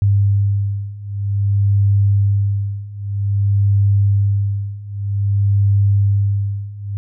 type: beating tone pair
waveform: sine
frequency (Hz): 100 / 100.52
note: G2 / G2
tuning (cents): +35 / +44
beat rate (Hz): 0.52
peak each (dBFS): -17 / -15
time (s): 0.02-6.97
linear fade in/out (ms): 0
effects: none